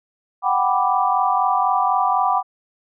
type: chord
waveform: sine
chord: G major seventh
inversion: third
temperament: equal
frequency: 740 / 784 / 987.8 / 1174.7 Hz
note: F#5 / G5 / B5 / D6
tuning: 0 / 0 / 0 / 0 cents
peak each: -21 dBFS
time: 0.42-2.43 s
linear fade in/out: 50 ms
effects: none